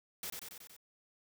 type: noise with echo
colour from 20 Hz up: white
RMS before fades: -41 dBFS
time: 0.23-0.3 s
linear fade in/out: 2 ms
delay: 93 ms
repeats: 5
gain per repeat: -3 dB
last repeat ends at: 0.765 s
effects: none